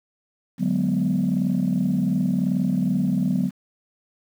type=chord; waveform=sine; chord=G# half-diminished seventh; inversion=second; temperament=equal; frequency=146.83 / 185 / 207.7 / 246.9 Hz; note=D3 / F#3 / G#3 / B3; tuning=0 / 0 / 0 / 0 cents; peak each=-27 / -21 / -26 / -23 dBFS; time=0.58-3.51 s; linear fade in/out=50 ms; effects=tanh soft clip ceiling -13 dBFS + 8-bit